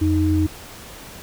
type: tone pair together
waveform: sine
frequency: 87.31 / 311.1 Hz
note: F2 / D#4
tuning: 0 / 0 cents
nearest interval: octave + minor seventh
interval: 2200 cents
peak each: -18 dBFS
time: 0.01-0.47 s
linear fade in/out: 10 ms
effects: pink hiss -39 dBFS RMS until 1.22 s